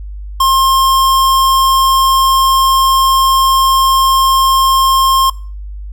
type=tone; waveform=square; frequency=1065 Hz; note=C6; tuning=30 cents sharp; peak=-8 dBFS; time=0.4-5.3 s; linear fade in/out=5 ms; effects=noise-tail reverb RT60 0.4 s tail -22 dB re dry + added 50 Hz sine -23 dBFS peak until 5.92 s